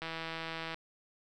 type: click train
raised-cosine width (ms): 0.3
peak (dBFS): -23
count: 119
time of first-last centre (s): 0.02-0.744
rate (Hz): 163
effects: none